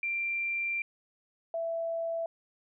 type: tone pair in turn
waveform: sine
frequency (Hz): 2366 / 663.9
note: D7 / E5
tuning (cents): +12 / +12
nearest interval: octave + minor seventh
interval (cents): 2200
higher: first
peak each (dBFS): -29 / -30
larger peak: first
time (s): 0.03-0.82 / 1.54-2.26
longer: first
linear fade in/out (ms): 2
effects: none